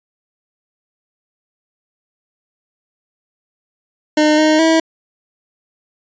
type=tone with pitch steps; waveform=25% pulse; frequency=304.5 / 309.8 / 323.6 Hz; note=D#4 / D#4 / E4; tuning=-37 / -7 / -32 cents; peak=-6 dBFS; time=4.17-4.8 s; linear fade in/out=5 ms; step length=210 ms; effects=resampled to 16000 Hz